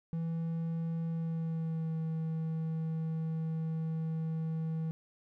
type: tone with pitch glide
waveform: triangle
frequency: 164.81 to 160.77 Hz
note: E3 to E3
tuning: 0 to -43 cents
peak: -30 dBFS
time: 0.13-4.91 s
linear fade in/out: 0 ms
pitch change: -43 cents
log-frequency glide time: 1.08-1.97 s
effects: none